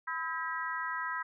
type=harmonic tone with a mistuned harmonic; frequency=321.9 Hz; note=E4; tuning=41 cents flat; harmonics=3 / 4 / 5 / 6; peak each=-38 / -38 / -38 / -40 dBFS; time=0.07-1.23 s; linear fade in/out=10 ms; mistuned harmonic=3; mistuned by=+66 cents; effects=none